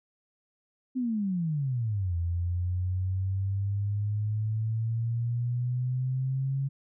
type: exponential two-way sweep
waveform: sine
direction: down then up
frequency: 262.7 to 84.7 to 137.7 Hz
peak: -26 dBFS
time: 0.95-6.69 s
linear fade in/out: 20 ms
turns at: 2.16 s
effects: none